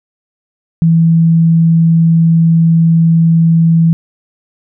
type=tone; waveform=sine; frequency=164.81 Hz; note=E3; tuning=in tune; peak=-5 dBFS; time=0.82-3.93 s; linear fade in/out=0 ms; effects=none